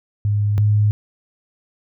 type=tone pair in turn; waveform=sine; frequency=103.5 / 104.88 Hz; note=G#2 / G#2; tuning=-5 / +17 cents; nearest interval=unison; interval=22 cents; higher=second; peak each=-15 / -12 dBFS; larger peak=second; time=0.25-0.58 / 0.58-0.91 s; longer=neither; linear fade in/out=0 ms; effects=none